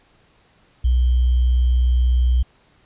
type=tone with sample-and-hold; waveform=sine; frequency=61.74 Hz; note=B1; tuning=in tune; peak=-13 dBFS; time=0.84-2.43 s; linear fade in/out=10 ms; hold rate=3150 Hz; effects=pink hiss -57 dBFS RMS until 2.85 s + resampled to 8000 Hz